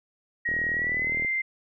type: tone with pitch glide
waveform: sine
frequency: 1893 to 2088 Hz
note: A#6 to C7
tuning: +26 to -4 cents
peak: -24 dBFS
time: 0.45-1.42 s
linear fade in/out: 10 ms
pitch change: +170 cents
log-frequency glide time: 0.73-1.15 s
type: click train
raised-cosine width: 2 ms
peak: -25 dBFS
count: 31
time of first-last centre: 0.49-1.248 s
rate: 39.6 Hz
effects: none